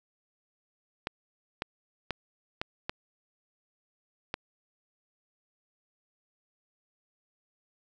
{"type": "clicks", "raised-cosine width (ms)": 0.3, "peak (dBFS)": -15, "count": 6, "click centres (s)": [1.071, 1.621, 2.107, 2.615, 2.895, 4.341], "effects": []}